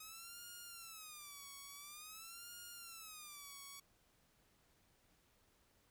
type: tone with vibrato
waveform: 5% pulse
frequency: 1259 Hz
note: D#6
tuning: 20 cents sharp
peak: -40 dBFS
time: 0-3.8 s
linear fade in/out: 5 ms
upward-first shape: sine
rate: 0.48 Hz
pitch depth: 210 cents each way
effects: pink hiss -74 dBFS RMS until 5.9 s